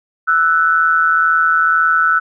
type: tone pair together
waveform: sine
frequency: 1323 / 1485 Hz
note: E6 / F#6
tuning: +6 / +6 cents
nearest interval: major second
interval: 200 cents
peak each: -13 dBFS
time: 0.27-2.2 s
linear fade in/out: 20 ms
effects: none